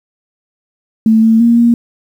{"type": "tone with pitch steps", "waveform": "sine", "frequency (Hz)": [221.5, 224.2, 234.2, 235.5], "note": ["A3", "A3", "A#3", "A#3"], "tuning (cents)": [12, 33, 8, 18], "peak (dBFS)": -5, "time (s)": [1.06, 1.74], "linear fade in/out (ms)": 2, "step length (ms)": 170, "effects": ["7-bit"]}